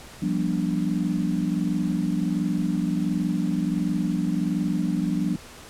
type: chord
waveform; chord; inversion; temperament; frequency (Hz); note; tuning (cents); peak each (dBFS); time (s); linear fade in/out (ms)
sine; G dominant seventh; third; equal with one note detuned; 174.61 / 196 / 240.6 / 293.7; F3 / G3 / B3 / D4; 0 / 0 / -45 / 0; -26 / -27 / -29 / -28; 0.22-5.36; 5
effects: pink hiss -44 dBFS RMS until 5.69 s + low-pass 11000 Hz 12 dB/octave